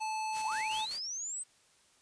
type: tone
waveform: square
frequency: 871 Hz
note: A5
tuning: 18 cents flat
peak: -34 dBFS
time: 0-0.86 s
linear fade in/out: 20 ms
type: noise with tremolo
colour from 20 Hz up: white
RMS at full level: -44 dBFS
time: 0.32-1 s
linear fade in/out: 50 ms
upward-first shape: square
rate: 5.1 Hz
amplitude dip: 55%
type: linear sweep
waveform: sine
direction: up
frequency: 698.5 to 8372 Hz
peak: -36 dBFS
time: 0.44-1.44 s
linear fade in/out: 20 ms
effects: white hiss -66 dBFS RMS until 2.01 s + resampled to 22050 Hz